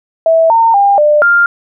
sine tone with pitch steps, 653 / 912 / 802 / 597 / 1399 Hz, E5 / A#5 / G5 / D5 / F6, -17 / -38 / +39 / +28 / +3 cents, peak -5 dBFS, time 0.26-1.46 s, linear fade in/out 2 ms, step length 240 ms, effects none

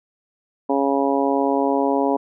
harmonic tone, 138.5 Hz, C#3, 1 cent flat, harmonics 2 / 3 / 4 / 5 / 6 / 7, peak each -21 / -23 / -24 / -25 / -26 / -26 dBFS, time 0.69-2.17 s, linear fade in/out 10 ms, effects none

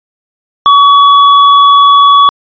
sine tone with hard clipping, 1131 Hz, C#6, 34 cents sharp, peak -3 dBFS, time 0.66-2.29 s, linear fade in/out 0 ms, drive 18 dB, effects resampled to 11025 Hz

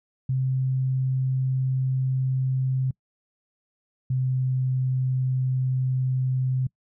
sine tone pair in turn, 130.81 / 129.38 Hz, C3 / C3, 0 / -19 cents, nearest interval unison, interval 19 cents, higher first, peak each -21 dBFS, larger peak neither, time 0.29-2.91 / 4.1-6.67 s, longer first, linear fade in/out 5 ms, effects noise-tail reverb RT60 0.1 s tail -25 dB re dry

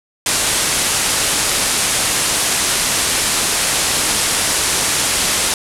white low-pass noise, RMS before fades -17 dBFS, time 0.26-5.54 s, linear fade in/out 2 ms, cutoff 11000 Hz, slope 48 dB/octave, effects none

